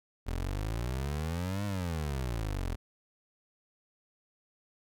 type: exponential two-way sweep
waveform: 25% pulse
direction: up then down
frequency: 40.73 to 103.83 to 40.73 Hz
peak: -28 dBFS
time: 0.26-2.76 s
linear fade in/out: 20 ms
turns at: 1.65 s
effects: none